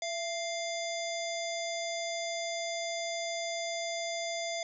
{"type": "harmonic tone with a mistuned harmonic", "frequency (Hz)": 698.5, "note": "F5", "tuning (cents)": 0, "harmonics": [1, 3, 5, 7, 9, 10], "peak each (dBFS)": [-35, -40, -42, -43, -45, -45], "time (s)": [0.02, 4.63], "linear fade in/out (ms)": 2, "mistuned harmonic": 1, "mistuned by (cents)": -67, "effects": []}